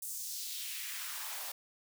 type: noise with high-pass filter sweep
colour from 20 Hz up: white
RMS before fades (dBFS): -41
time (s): 0.02-1.52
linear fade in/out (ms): 5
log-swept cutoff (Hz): 8600 to 620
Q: 1.6
effects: none